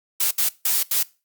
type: noise bursts at uneven times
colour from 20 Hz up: blue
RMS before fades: -20 dBFS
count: 4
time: 0.2-0.31 / 0.38-0.49 / 0.65-0.83 / 0.91-1.03 s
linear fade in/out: 5 ms
effects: noise-tail reverb RT60 0.3 s tail -21 dB re dry + Opus 48 kbps